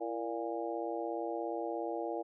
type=harmonic tone with a mistuned harmonic; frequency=117 Hz; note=A#2; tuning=7 cents sharp; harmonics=3 / 4 / 5 / 6 / 7; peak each=-39 / -40 / -41 / -42 / -42 dBFS; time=0-2.23 s; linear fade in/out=20 ms; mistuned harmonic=3; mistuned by=-67 cents; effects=none